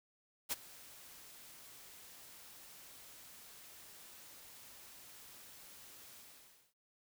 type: noise with ADSR envelope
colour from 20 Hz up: white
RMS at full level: -35 dBFS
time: 0.49-6.74 s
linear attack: 32 ms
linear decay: 23 ms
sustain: -21 dB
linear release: 560 ms
effects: none